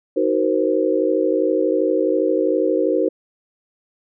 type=chord; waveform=sine; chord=C half-diminished seventh; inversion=first; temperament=just; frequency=314 / 376.7 / 470.9 / 523.3 Hz; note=Eb4 / Gb4 / Bb4 / C5; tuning=+16 / +31 / +18 / 0 cents; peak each=-21 dBFS; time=0.16-3.09 s; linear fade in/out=10 ms; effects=none